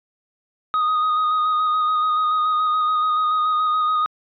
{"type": "tone with vibrato", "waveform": "triangle", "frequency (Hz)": 1244.5, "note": "D#6", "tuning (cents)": 0, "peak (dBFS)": -15, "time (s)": [0.74, 4.06], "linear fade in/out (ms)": 0, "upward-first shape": "square", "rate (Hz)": 7, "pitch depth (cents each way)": 19, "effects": ["resampled to 11025 Hz"]}